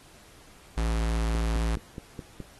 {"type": "tone", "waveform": "square", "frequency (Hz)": 56, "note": "A1", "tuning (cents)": 31, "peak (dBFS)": -25, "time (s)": [0.77, 1.76], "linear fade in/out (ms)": 5}
{"type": "click train", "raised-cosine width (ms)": 3, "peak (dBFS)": -23, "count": 6, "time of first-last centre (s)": [1.35, 2.403], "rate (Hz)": 4.75}
{"effects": ["pink hiss -54 dBFS RMS until 2.59 s", "AAC 32 kbps"]}